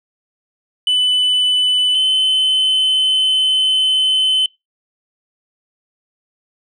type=tone pair in turn; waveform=sine; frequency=2997 / 3049 Hz; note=F#7 / G7; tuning=+22 / -49 cents; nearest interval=unison; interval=29 cents; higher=second; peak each=-9 dBFS; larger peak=neither; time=0.87-1.95 / 1.95-4.46 s; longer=second; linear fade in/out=2 ms; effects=noise-tail reverb RT60 0.2 s tail -25 dB re dry + tanh soft clip ceiling -11 dBFS